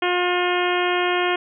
harmonic tone, 357 Hz, F4, 38 cents sharp, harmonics 1 / 2 / 3 / 4 / 5 / 6 / 7 / 8 / 9, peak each -22 / -25 / -27 / -28 / -29 / -30 / -30 / -31 / -32 dBFS, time 0.02-1.36 s, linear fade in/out 5 ms, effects none

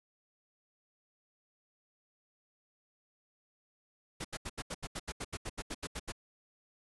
pink noise bursts, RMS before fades -39 dBFS, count 16, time 4.2-6.122 s, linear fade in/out 10 ms, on 47 ms, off 78 ms, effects resampled to 24000 Hz

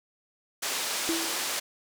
white band-pass noise, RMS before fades -31 dBFS, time 0.62-1.6 s, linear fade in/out 10 ms, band 330 to 8000 Hz, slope 12 dB/octave
sine tone with exponential decay, 329.6 Hz, E4, in tune, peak -24 dBFS, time 1.09-1.54 s, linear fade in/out 0 ms, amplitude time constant 97 ms
effects none

